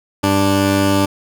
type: tone pair together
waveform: 15% pulse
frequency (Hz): 98 / 293.7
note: G2 / D4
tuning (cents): 0 / 0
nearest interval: octave + perfect fifth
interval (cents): 1900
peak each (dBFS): -10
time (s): 0.23-1.06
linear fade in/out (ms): 10
effects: none